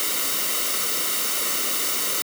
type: noise with comb filter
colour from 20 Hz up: white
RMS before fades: -24 dBFS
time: 0-2.22 s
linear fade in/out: 0 ms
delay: 1.2 ms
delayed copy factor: -0.6
effects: high-pass 200 Hz 12 dB/octave